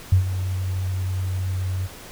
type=tone with ADSR envelope; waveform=sine; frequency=93.2 Hz; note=F#2; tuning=13 cents sharp; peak=-10 dBFS; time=0.12-1.88 s; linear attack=6 ms; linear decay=110 ms; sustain=-12 dB; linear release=34 ms; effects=pink hiss -41 dBFS RMS until 2.11 s